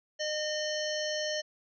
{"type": "harmonic tone with a mistuned harmonic", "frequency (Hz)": 610, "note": "D#5", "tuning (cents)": -34, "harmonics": [1, 3, 5, 7, 9, 10], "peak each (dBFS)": [-33, -38, -39, -41, -40, -42], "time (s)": [0.19, 1.42], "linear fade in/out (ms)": 20, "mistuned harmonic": 10, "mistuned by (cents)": 22, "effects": []}